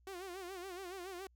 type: tone with vibrato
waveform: sawtooth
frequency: 369.3 Hz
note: F#4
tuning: 3 cents flat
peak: -40 dBFS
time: 0.07-1.27 s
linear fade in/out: 2 ms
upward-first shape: sine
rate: 7.1 Hz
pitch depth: 110 cents each way
effects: added 60 Hz sine -65 dBFS peak until 1.35 s